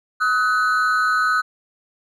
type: ring-modulated tone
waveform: triangle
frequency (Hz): 1382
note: F6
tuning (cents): -19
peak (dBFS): -11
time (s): 0.2-1.42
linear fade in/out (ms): 20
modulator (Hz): 111
effects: none